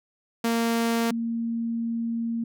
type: tone pair in turn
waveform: sawtooth / sine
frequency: 230.8 / 230.8 Hz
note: A#3 / A#3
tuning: -17 / -17 cents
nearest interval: unison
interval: 0 cents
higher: neither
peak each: -18 / -25 dBFS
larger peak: first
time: 0.44-1.11 / 1.11-2.44 s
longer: second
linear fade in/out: 5 ms
effects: none